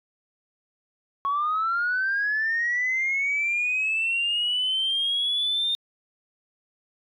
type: linear sweep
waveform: sine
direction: up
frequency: 1100 to 3645 Hz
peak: -21 dBFS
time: 1.25-5.75 s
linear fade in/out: 0 ms
effects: tanh soft clip ceiling -18 dBFS